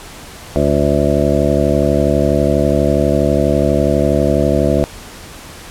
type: harmonic tone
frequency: 72.2 Hz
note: D2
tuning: 29 cents flat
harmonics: 1 / 2 / 3 / 4 / 5 / 7 / 8 / 9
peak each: -19 / -19 / -19 / -19 / -19 / -19 / -19 / -19 dBFS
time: 0.56-4.84 s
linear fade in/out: 0 ms
effects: pink hiss -34 dBFS RMS until 5.7 s + low-pass 12000 Hz 12 dB/octave